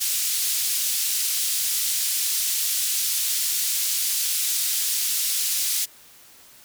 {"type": "band-pass noise", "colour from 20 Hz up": "white", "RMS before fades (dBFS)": -24, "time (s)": [0, 5.86], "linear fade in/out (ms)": 20, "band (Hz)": [3600, 14000], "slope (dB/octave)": 12, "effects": ["white hiss -50 dBFS RMS until 6.64 s"]}